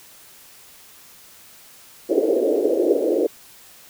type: band-pass noise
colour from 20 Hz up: pink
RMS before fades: -19 dBFS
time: 2.09-3.27 s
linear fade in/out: 10 ms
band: 320 to 550 Hz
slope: 48 dB/octave
effects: white hiss -47 dBFS RMS until 3.89 s